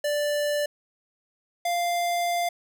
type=tone pair in turn; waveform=square; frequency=587.3 / 696 Hz; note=D5 / F5; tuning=0 / -6 cents; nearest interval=minor third; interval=294 cents; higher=second; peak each=-24 dBFS; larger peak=neither; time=0.04-0.66 / 1.65-2.49 s; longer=second; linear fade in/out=5 ms; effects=none